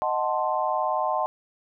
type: chord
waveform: sine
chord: D# diminished seventh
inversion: none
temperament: equal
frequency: 622.3 / 740 / 880 / 1046.5 Hz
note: D#5 / F#5 / A5 / C6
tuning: 0 / 0 / 0 / 0 cents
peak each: -28 dBFS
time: 0.02-1.26 s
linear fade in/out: 0 ms
effects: none